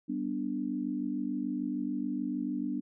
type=chord; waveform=sine; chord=G major; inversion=none; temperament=equal with one note detuned; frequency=194.98 / 246.9 / 293.7 Hz; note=G3 / B3 / D4; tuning=-9 / 0 / 0 cents; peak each=-38 / -34 / -34 dBFS; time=0.08-2.81 s; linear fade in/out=20 ms; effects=none